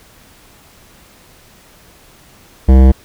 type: tone with hard clipping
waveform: sine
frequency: 65.41 Hz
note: C2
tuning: in tune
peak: -5 dBFS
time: 2.68-2.92 s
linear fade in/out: 10 ms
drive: 16 dB
effects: pink hiss -45 dBFS RMS until 3.04 s